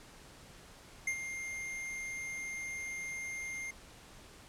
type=tone with ADSR envelope; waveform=square; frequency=2113 Hz; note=C7; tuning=16 cents sharp; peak=-30 dBFS; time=1.07-3.71 s; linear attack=5 ms; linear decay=75 ms; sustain=-9 dB; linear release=7 ms; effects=pink hiss -55 dBFS RMS until 4.48 s + low-pass 10000 Hz 12 dB/octave